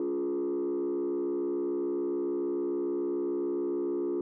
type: tone with frequency modulation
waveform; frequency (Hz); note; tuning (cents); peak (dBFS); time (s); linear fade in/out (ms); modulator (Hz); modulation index
sine; 352.1; F4; +14; -26; 0-4.21; 2; 66.9; 0.99
effects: tanh soft clip ceiling -26 dBFS